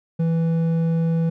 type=tone with hard clipping; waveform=sine; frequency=164.81 Hz; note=E3; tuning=in tune; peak=-19 dBFS; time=0.19-1.3 s; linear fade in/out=10 ms; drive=6 dB; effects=none